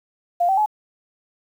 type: tone with pitch steps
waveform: sine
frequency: 698.5 / 770.6 / 850.1 Hz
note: F5 / G5 / G#5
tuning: 0 / -30 / +40 cents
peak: -15 dBFS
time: 0.4-0.661 s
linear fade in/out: 10 ms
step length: 87 ms
effects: 8-bit